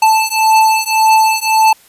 square beating tone pair, 878 / 879.8 Hz, A5 / A5, -4 / 0 cents, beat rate 1.8 Hz, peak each -12 dBFS, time 0.02-1.73 s, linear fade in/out 5 ms, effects white hiss -46 dBFS RMS until 1.88 s + resampled to 32000 Hz

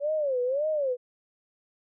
sine tone with vibrato, 554.4 Hz, C#5, in tune, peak -24 dBFS, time 0-0.97 s, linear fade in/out 50 ms, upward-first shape sine, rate 1.8 Hz, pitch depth 210 cents each way, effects none

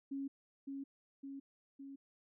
sine tone with echo, 275 Hz, C#4, 14 cents flat, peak -38 dBFS, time 0.11-0.28 s, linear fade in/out 10 ms, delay 560 ms, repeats 3, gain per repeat -3 dB, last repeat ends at 1.96 s, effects none

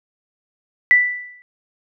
sine tone with exponential decay, 1975.5 Hz, B6, in tune, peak -6 dBFS, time 0.91-1.42 s, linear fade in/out 0 ms, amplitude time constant 110 ms, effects none

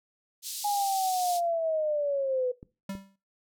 pink band-pass noise, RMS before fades -37 dBFS, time 0.42-1.41 s, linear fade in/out 50 ms, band 4000 to 15000 Hz, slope 24 dB/octave
sine linear sweep, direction down, 829 to 493.3 Hz, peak -25 dBFS, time 0.64-2.52 s, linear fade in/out 10 ms
clicks, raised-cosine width 3 ms, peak -31 dBFS, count 2, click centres 2.629 / 2.952 s
square tone with exponential decay, 195.1 Hz, G3, 8 cents flat, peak -31 dBFS, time 2.89-3.16 s, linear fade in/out 5 ms, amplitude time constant 57 ms
effects noise-tail reverb RT60 0.3 s tail -20 dB re dry

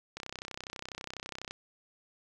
click train, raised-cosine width 0.2 ms, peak -22 dBFS, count 44, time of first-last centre 0.17-1.51 s, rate 32.1 Hz, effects none

